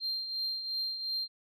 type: tone with tremolo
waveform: sine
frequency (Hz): 4177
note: C8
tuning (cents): -4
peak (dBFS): -28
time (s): 0-1.28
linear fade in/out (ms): 50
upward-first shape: triangle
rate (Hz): 2.8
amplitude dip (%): 65
effects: tanh soft clip ceiling -28 dBFS